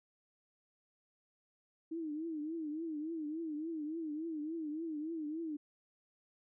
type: tone with vibrato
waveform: sine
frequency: 314.4 Hz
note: D#4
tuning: 18 cents sharp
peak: -37 dBFS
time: 1.91-5.57 s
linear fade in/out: 10 ms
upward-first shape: triangle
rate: 3.5 Hz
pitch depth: 130 cents each way
effects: none